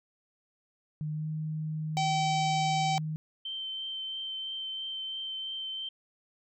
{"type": "tone with pitch glide", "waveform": "sine", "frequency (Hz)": [152.7, 155.64], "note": ["D#3", "D#3"], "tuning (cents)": [-32, 1], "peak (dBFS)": -31, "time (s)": [1.01, 3.16], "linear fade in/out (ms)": 0, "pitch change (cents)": 33, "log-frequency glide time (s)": [1.11, 1.27]}
{"type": "harmonic tone", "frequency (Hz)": 770, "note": "G5", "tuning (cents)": -31, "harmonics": [1, 3, 4, 5, 6, 7, 8, 9, 10], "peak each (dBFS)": [-27, -37, -39, -41, -43, -44, -45, -46, -47], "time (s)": [1.97, 2.98], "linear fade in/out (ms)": 0}
{"type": "tone with vibrato", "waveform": "sine", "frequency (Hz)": 3108, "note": "G7", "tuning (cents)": -16, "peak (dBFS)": -34, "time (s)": [3.45, 5.89], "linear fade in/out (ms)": 5, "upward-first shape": "triangle", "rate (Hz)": 3, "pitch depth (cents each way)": 13}
{"effects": []}